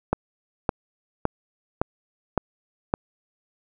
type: click train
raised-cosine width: 1 ms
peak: -6 dBFS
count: 6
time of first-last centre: 0.13-2.939 s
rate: 1.78 Hz
effects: none